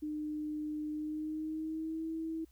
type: tone with pitch glide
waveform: sine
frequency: 303.1 to 323 Hz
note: D#4 to E4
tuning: -45 to -35 cents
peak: -35 dBFS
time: 0.02-2.45 s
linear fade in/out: 10 ms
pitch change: +110 cents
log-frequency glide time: 0.91-2.07 s
effects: added 60 Hz sine -61 dBFS peak until 2.51 s + white hiss -73 dBFS RMS until 2.51 s